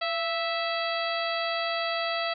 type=harmonic tone with a mistuned harmonic; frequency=657 Hz; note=E5; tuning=6 cents flat; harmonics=1 / 2 / 3 / 4 / 5 / 6 / 7; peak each=-30 / -33 / -35 / -36 / -37 / -38 / -38 dBFS; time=0.01-2.34 s; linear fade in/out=10 ms; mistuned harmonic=1; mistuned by=+48 cents; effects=none